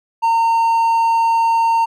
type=tone; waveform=triangle; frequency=915 Hz; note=A#5; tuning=32 cents flat; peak=-10 dBFS; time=0.22-1.86 s; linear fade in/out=20 ms; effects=none